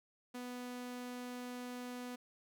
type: tone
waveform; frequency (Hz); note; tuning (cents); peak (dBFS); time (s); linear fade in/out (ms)
sawtooth; 247.2; B3; +2; -39; 0.34-2.16; 10
effects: none